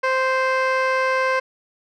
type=tone with low-pass filter; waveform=15% pulse; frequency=522 Hz; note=C5; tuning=4 cents flat; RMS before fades=-20 dBFS; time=0.03-1.4 s; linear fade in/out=10 ms; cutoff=3000 Hz; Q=0.74; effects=none